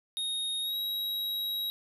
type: tone with pitch glide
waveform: square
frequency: 3729 to 3840 Hz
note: A#7 to B7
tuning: 0 to -49 cents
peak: -31 dBFS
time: 0.17-1.7 s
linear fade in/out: 0 ms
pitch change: +51 cents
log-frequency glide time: 0.61-0.76 s
effects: none